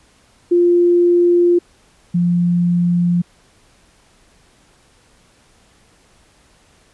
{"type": "tone pair in turn", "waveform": "sine", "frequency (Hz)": [349.2, 174.6], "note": ["F4", "F3"], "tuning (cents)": [0, 0], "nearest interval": "octave", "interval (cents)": 1200, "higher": "first", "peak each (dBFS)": [-9, -12], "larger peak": "first", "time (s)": [[0.51, 1.59], [2.14, 3.22]], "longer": "neither", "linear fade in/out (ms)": 10, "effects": ["pink hiss -53 dBFS RMS until 6.93 s", "resampled to 24000 Hz"]}